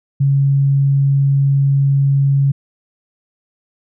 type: tone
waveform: sine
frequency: 138.59 Hz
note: C#3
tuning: in tune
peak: -10 dBFS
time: 0.2-2.52 s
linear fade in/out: 10 ms
effects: none